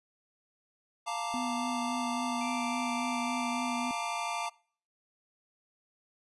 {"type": "chord", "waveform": "square", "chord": "Bb major seventh", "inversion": "second", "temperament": "equal", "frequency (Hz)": [698.5, 880, 932.3, 1174.7], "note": ["F5", "A5", "Bb5", "D6"], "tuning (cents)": [0, 0, 0, 0], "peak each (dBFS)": -39, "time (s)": [1.06, 4.5], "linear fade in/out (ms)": 20}
{"type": "tone with vibrato", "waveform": "triangle", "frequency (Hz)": 246.4, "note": "B3", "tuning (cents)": -4, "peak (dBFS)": -32, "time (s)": [1.34, 3.91], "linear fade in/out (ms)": 0, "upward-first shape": "sine", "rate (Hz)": 3.6, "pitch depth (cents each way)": 24}
{"type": "tone with pitch glide", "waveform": "triangle", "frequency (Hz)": [2349, 2382], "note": ["D7", "D7"], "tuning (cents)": [0, 24], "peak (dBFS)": -40, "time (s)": [2.41, 4.46], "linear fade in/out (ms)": 0, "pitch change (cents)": 24, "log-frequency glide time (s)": [3.38, 3.89]}
{"effects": ["noise-tail reverb RT60 0.5 s tail -24 dB re dry", "resampled to 24000 Hz"]}